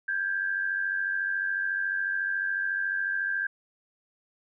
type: tone pair together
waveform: sine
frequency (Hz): 1581 / 1675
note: G6 / G#6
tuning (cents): +14 / +14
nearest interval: minor second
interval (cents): 100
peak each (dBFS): -27 / -33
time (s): 0.08-3.47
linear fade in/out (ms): 5
effects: none